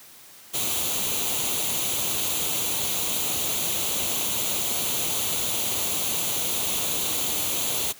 white noise with comb filter, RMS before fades -26 dBFS, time 0.53-7.93 s, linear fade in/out 20 ms, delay 0.29 ms, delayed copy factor +0.65, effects white hiss -48 dBFS RMS until 7.99 s + high-pass 60 Hz 12 dB/octave

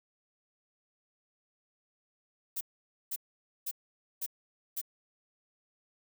violet noise bursts, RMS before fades -35 dBFS, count 5, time 2.56-4.815 s, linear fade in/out 10 ms, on 51 ms, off 500 ms, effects none

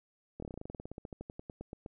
slowing click train, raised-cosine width 2 ms, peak -29 dBFS, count 24, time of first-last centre 0.4-1.861 s, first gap 24 ms, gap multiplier 1.08, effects none

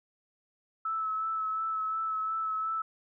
sine tone with vibrato, 1305 Hz, E6, 18 cents flat, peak -29 dBFS, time 0.85-2.82 s, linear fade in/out 5 ms, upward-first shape sine, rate 2.8 Hz, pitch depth 19 cents each way, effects none

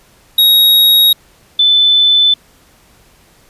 square / sine tone pair in turn, 3780 / 3513 Hz, A#7 / A7, +23 / -3 cents, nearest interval minor second, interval 126 cents, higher first, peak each -6 dBFS, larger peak neither, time 0.38-1.13 / 1.59-2.34 s, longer neither, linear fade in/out 5 ms, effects pink hiss -48 dBFS RMS until 3.49 s + resampled to 32000 Hz

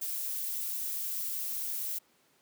violet noise, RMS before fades -35 dBFS, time 0.01-1.99 s, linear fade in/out 10 ms, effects pink hiss -67 dBFS RMS until 2.41 s + high-pass 200 Hz 12 dB/octave

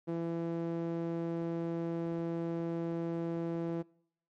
sawtooth tone with band-pass filter, 167.4 Hz, E3, 27 cents sharp, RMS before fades -35 dBFS, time 0.07-3.83 s, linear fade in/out 20 ms, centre 360 Hz, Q 1.5, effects noise-tail reverb RT60 0.7 s tail -25 dB re dry + MP3 64 kbps

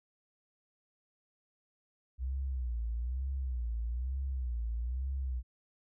sine tone with vibrato, 61.74 Hz, B1, in tune, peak -32 dBFS, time 2.18-5.43 s, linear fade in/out 50 ms, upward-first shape sine, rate 1.1 Hz, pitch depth 150 cents each way, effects none

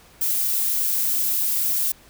violet noise, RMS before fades -22 dBFS, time 0.21-1.92 s, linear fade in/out 5 ms, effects pink hiss -51 dBFS RMS until 2.09 s

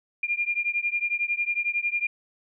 sine beating tone pair, 2400 / 2411 Hz, D7 / D7, +37 / +45 cents, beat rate 11 Hz, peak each -27 dBFS, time 0.23-2.07 s, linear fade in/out 5 ms, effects none

